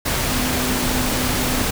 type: tone in noise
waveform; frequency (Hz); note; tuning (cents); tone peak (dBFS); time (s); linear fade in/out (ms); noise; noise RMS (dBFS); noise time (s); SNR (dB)
sine; 251.8; B3; +34; -25; 0.29-1.66; 10; pink; -21; 0.05-1.71; -7
effects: none